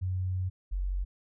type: tone pair in turn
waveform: sine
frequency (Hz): 92.5 / 46.38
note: F#2 / F#1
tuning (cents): 0 / +5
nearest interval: octave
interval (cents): 1195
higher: first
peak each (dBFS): -28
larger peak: neither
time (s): 0.01-0.5 / 0.71-1.05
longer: first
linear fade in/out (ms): 20
effects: none